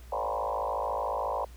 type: tone with frequency modulation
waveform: sine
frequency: 766 Hz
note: G5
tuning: 40 cents flat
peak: -28 dBFS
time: 0.12-1.45 s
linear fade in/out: 5 ms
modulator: 53.9 Hz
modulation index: 5
effects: added 60 Hz sine -45 dBFS peak until 1.56 s + pink hiss -57 dBFS RMS until 1.56 s